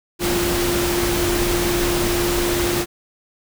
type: tone in noise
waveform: sine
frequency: 349.2 Hz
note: F4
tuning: in tune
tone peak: -20 dBFS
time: 0.19-2.86 s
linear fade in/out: 50 ms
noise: pink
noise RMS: -22 dBFS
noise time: 0.19-2.86 s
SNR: -1 dB
effects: none